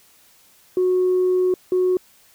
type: tone pair in turn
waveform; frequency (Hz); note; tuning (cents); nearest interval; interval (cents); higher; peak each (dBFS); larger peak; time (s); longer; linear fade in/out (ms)
sine; 366.6 / 366.6; F#4 / F#4; -16 / -16; unison; 0; neither; -14; neither; 0.77-1.54 / 1.72-1.97; first; 2
effects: tanh soft clip ceiling -12 dBFS + white hiss -54 dBFS RMS until 2.34 s